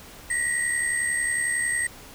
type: tone cluster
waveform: sine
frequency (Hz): 1884 / 1955 / 8420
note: A#6 / B6 / C9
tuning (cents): +18 / -18 / +10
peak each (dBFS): -26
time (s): 0.3-1.87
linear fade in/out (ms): 5
effects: tanh soft clip ceiling -17 dBFS + pink hiss -45 dBFS RMS until 2.14 s